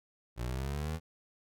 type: exponential sweep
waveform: 25% pulse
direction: up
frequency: 58 to 82.41 Hz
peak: -30 dBFS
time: 0.36-1 s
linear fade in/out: 50 ms
effects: none